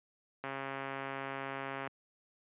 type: click train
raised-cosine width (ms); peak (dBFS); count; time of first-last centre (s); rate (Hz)
0.5; -24; 196; 0.44-1.874; 136
effects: high-pass 150 Hz 12 dB/octave + resampled to 8000 Hz